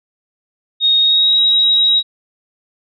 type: tone with pitch glide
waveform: sine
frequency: 3729 to 3823 Hz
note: A#7 to A#7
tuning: 0 to +43 cents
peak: -9 dBFS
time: 0.8-2.03 s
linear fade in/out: 50 ms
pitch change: +43 cents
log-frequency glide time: 1-1.36 s
effects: none